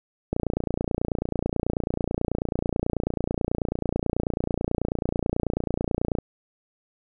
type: click train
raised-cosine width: 2 ms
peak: -11 dBFS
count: 172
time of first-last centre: 0.33-6.186 s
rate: 29.2 Hz
effects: none